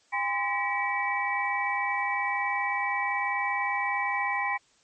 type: tone cluster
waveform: sine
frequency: 808 / 1028 / 1928 / 2291 Hz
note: G#5 / C6 / B6 / D7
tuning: -48 / -31 / -42 / -44 cents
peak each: -31 dBFS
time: 0.12-4.58 s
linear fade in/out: 20 ms
effects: white hiss -64 dBFS RMS until 4.83 s + MP3 32 kbps